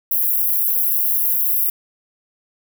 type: high-pass noise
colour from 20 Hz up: white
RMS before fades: -18 dBFS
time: 0.11-1.7 s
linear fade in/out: 5 ms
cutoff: 11000 Hz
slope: 96 dB/octave
effects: none